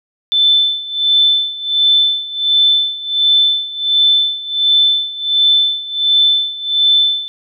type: tone with tremolo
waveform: sine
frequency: 3526 Hz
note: A7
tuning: 3 cents sharp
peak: -7 dBFS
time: 0.32-7.28 s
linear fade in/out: 0 ms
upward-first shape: sine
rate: 1.4 Hz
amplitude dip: 85%
effects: none